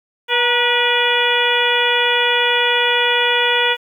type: harmonic tone with a mistuned harmonic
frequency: 485.3 Hz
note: B4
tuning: 30 cents flat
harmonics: 1 / 2 / 3 / 4 / 5 / 6 / 7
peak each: -21 / -21 / -21 / -21 / -21 / -21 / -21 dBFS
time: 0.28-3.77 s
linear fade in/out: 50 ms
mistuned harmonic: 2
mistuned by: -49 cents
effects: 8-bit